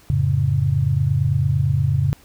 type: chord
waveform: sine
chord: F augmented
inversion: none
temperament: equal with one note detuned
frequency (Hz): 89.4 / 110 / 138.59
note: F2 / A2 / C#3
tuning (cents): +41 / 0 / 0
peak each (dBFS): -22 / -21 / -18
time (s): 0.1-2.13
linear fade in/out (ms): 0
effects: pink hiss -51 dBFS RMS until 2.24 s